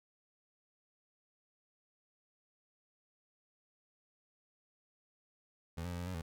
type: tone with pitch steps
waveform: 25% pulse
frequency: 83.1 / 88.4 / 87.1 / 88.2 / 92.3 / 82.6 Hz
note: E2 / F2 / F2 / F2 / F#2 / E2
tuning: +15 / +22 / -4 / +18 / -4 / +4 cents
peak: -35 dBFS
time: 5.77-6.22 s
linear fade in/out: 10 ms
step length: 75 ms
effects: none